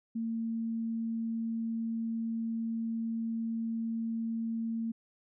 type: tone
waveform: sine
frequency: 227.2 Hz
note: A#3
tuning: 44 cents flat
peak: -31 dBFS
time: 0.15-4.92 s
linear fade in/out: 10 ms
effects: none